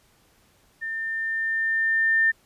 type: tone with level ramp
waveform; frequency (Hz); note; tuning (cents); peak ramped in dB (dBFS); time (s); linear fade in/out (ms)
sine; 1800; A6; +39; -28 to -16; 0.81-2.32; 20
effects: pink hiss -61 dBFS RMS until 2.45 s + resampled to 32000 Hz